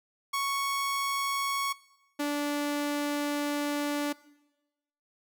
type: tone pair in turn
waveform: sawtooth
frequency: 1108.7 / 291 Hz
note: C#6 / D4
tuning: 0 / -16 cents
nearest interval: octave + major seventh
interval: 2316 cents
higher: first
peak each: -24 dBFS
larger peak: neither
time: 0.33-1.73 / 2.19-4.13 s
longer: second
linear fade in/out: 10 ms
effects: noise-tail reverb RT60 1.0 s tail -20 dB re dry